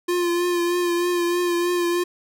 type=tone with vibrato; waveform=square; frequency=349.7 Hz; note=F4; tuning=2 cents sharp; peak=-20 dBFS; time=0.08-2.04 s; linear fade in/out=10 ms; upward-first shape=triangle; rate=3.2 Hz; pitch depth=32 cents each way; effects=none